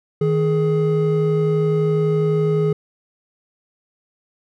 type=tone pair together; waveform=triangle; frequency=157.28 / 419.9 Hz; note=D#3 / G#4; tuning=+19 / +19 cents; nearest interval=octave + perfect fourth; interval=1700 cents; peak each=-16 dBFS; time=0.21-2.73 s; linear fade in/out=5 ms; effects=none